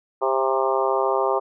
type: harmonic tone with a mistuned harmonic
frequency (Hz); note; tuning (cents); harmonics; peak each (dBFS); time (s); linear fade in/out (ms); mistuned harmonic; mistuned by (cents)
132.7; C3; +25; 3 / 4 / 5 / 6 / 7 / 8 / 9; -24 / -25 / -26 / -27 / -27 / -28 / -29; 0.21-1.4; 20; 6; +16
effects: none